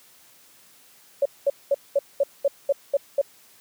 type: tone bursts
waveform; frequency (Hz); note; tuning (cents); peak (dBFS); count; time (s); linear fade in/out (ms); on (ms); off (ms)
sine; 560; C#5; +18; -16; 9; 1.22-3.215; 5; 35; 210
effects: white hiss -54 dBFS RMS until 3.6 s + high-pass 100 Hz 12 dB/octave